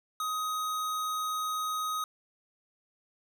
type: tone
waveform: square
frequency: 1256 Hz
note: D#6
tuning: 16 cents sharp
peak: -31 dBFS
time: 0.2-2.04 s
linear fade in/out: 2 ms
effects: none